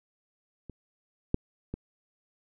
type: clicks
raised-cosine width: 3 ms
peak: -29 / -11 / -21 dBFS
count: 3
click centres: 0.697 / 1.344 / 1.74 s
effects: none